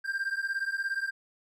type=beating tone pair; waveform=triangle; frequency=1581 / 1598 Hz; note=G6 / G6; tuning=+14 / +33 cents; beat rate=17 Hz; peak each=-30 / -31 dBFS; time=0.04-1.11 s; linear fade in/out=20 ms; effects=none